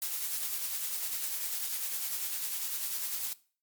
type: noise with tremolo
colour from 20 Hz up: blue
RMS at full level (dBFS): -33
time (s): 0.02-3.33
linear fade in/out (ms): 0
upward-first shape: sine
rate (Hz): 10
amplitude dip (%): 35
effects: noise-tail reverb RT60 0.4 s tail -19 dB re dry + MP3 96 kbps